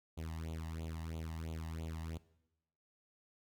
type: tone with flanger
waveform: sawtooth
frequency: 80.8 Hz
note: E2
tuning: 34 cents flat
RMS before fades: -43 dBFS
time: 0.17-2.18 s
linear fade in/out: 10 ms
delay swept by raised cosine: 0.28 to 1.08 ms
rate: 3 Hz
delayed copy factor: +1
effects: noise-tail reverb RT60 0.9 s tail -19 dB re dry